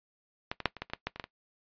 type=clicks; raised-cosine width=0.3 ms; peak=-16 / -21 / -8 / -26 / -18 / -30 / -16 / -15 / -26 / -19 / -24 dBFS; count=11; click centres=0.515 / 0.603 / 0.657 / 0.767 / 0.82 / 0.9 / 0.935 / 1.07 / 1.16 / 1.198 / 1.241 s; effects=noise-tail reverb RT60 0.1 s tail -18 dB re dry + resampled to 11025 Hz